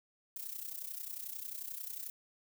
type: noise with amplitude modulation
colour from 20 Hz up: violet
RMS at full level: -40 dBFS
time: 0.36-2.1 s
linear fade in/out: 2 ms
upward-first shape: sine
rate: 31.2 Hz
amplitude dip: 75%
effects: none